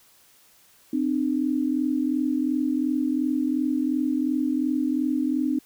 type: tone pair together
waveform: sine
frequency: 259.3 / 302.1 Hz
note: C4 / D4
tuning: -15 / +49 cents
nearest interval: minor third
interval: 264 cents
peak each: -24 dBFS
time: 0.93-5.59 s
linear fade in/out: 5 ms
effects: white hiss -57 dBFS RMS until 5.65 s